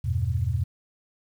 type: chord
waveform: sine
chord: E minor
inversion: none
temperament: equal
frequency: 82.41 / 98 / 123.47 Hz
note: E2 / G2 / B2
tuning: 0 / 0 / 0 cents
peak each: -27 dBFS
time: 0.04-0.64 s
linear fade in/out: 10 ms
effects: 9-bit